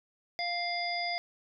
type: harmonic tone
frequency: 698.5 Hz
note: F5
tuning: in tune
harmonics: 1 / 3 / 5 / 7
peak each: -34 / -35 / -44 / -36 dBFS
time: 0.39-1.18 s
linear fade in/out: 0 ms
effects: none